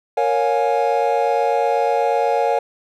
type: chord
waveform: triangle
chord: Bb minor seventh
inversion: none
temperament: equal with one note detuned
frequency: 466.2 / 554.4 / 713.1 / 830.6 Hz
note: Bb4 / Db5 / F5 / Ab5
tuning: 0 / 0 / +36 / 0 cents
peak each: -19 dBFS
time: 0.17-2.59 s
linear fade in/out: 5 ms
effects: none